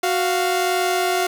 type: tone pair together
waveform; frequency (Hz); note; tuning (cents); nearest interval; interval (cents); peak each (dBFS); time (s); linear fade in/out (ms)
sawtooth; 369.2 / 697; F#4 / F5; -4 / -4; major seventh; 1100; -17; 0.03-1.27; 5
effects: none